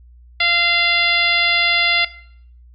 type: harmonic tone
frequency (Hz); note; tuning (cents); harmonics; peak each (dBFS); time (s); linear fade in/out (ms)
691; F5; -19; 1 / 2 / 3 / 4 / 5 / 6 / 7; -27 / -24 / -17 / -21 / -21 / -24 / -26; 0.4-2.05; 5
effects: noise-tail reverb RT60 0.6 s tail -17 dB re dry + added 60 Hz sine -42 dBFS peak until 2.74 s